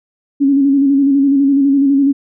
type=tone with vibrato; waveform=sine; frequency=277.2 Hz; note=C#4; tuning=in tune; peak=-8 dBFS; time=0.4-2.13 s; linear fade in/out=20 ms; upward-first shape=square; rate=12 Hz; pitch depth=37 cents each way; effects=none